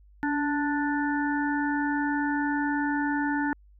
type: harmonic tone with a mistuned harmonic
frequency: 293.9 Hz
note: D4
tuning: 1 cent sharp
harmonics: 1 / 3 / 5 / 6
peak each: -26 / -31 / -33 / -34 dBFS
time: 0.23-3.53 s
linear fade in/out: 0 ms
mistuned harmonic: 1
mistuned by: -36 cents
effects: added 50 Hz sine -52 dBFS peak until 3.79 s